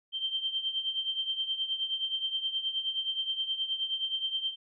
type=tone with tremolo; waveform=sine; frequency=3136 Hz; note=G7; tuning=in tune; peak=-26 dBFS; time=0.12-4.56 s; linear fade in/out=50 ms; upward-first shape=triangle; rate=9.5 Hz; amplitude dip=80%; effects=none